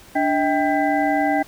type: tone cluster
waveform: sine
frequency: 292.5 / 637 / 786 / 1594 / 2002 Hz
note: D4 / D#5 / G5 / G6 / B6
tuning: -7 / +41 / +4 / +28 / +23 cents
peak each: -21 / -24 / -20 / -29 / -28 dBFS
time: 0.15-1.43 s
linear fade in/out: 10 ms
effects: pink hiss -46 dBFS RMS until 1.47 s